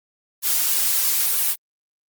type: noise with flanger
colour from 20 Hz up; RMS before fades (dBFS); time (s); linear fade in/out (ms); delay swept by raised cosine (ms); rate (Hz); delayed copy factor
blue; -20; 0.42-1.56; 50; 1.7 to 4.3; 3.1; +0.85
effects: Opus 48 kbps